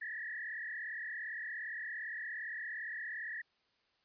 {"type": "tone with frequency modulation", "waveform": "sine", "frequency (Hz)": 1816, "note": "A#6", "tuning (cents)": -46, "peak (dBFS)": -39, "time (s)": [0.01, 3.42], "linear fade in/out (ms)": 10, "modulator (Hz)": 37.4, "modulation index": 3, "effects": ["white hiss -75 dBFS RMS until 4.04 s", "resampled to 11025 Hz"]}